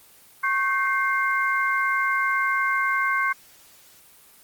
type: tone cluster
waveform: sine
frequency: 1096 / 1550 / 2112 Hz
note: C#6 / G6 / C7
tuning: -20 / -20 / +16 cents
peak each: -24 / -24 / -26 dBFS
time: 0.43-3.33 s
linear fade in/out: 10 ms
effects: white hiss -52 dBFS RMS until 4.43 s + Opus 24 kbps